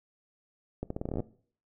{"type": "accelerating click train", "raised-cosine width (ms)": 2, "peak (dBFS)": -20, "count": 13, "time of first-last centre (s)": [0.83, 1.203], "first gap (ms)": 74, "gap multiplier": 0.82, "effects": ["noise-tail reverb RT60 0.5 s tail -19 dB re dry"]}